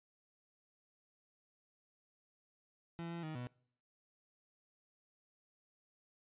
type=tone with pitch steps; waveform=30% pulse; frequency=168.3 / 169.5 / 156.6 / 123.2 Hz; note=E3 / E3 / D#3 / B2; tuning=+36 / +49 / +11 / -4 cents; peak=-39 dBFS; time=2.99-3.47 s; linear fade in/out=0 ms; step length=120 ms; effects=noise-tail reverb RT60 0.6 s tail -24 dB re dry + resampled to 8000 Hz